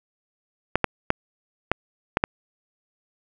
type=clicks; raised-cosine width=0.5 ms; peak=-3 dBFS; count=6; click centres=0.756 / 0.843 / 1.104 / 1.716 / 2.171 / 2.239 s; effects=none